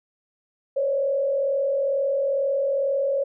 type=tone with frequency modulation; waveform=sine; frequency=551 Hz; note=C#5; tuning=11 cents flat; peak=-20 dBFS; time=0.76-3.24 s; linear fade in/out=10 ms; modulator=42.2 Hz; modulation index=0.65; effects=none